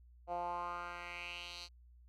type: tone with band-pass filter sweep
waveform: 10% pulse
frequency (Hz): 174.61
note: F3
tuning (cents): 0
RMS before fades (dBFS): -43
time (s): 0.27-1.69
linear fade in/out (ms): 50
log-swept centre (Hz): 660 to 4500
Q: 3.4
effects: added 60 Hz sine -58 dBFS peak until 2.08 s